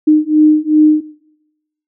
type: beating tone pair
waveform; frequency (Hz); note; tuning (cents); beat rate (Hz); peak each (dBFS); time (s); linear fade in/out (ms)
sine; 304.9 / 307.5; D#4 / D#4; -35 / -20; 2.6; -10; 0.07-1.01; 10
effects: noise-tail reverb RT60 0.9 s tail -18 dB re dry